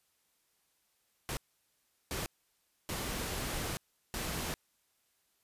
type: noise bursts at uneven times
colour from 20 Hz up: pink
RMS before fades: -37 dBFS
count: 4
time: 1.29-1.37 / 2.11-2.26 / 2.89-3.77 / 4.14-4.54 s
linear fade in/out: 0 ms
effects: white hiss -75 dBFS RMS until 5.43 s + resampled to 32000 Hz